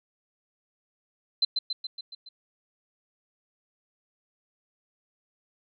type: tone with echo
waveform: sine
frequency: 4071 Hz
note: C8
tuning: 48 cents flat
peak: -19 dBFS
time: 1.42-1.45 s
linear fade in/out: 5 ms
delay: 140 ms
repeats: 6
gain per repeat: -4 dB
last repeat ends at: 2.29 s
effects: none